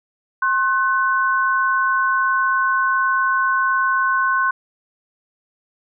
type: tone pair together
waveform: sine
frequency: 1066 / 1504.6 Hz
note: C6 / F#6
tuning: +32 / +29 cents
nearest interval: tritone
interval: 597 cents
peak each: -18 dBFS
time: 0.42-4.51 s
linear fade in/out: 5 ms
effects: none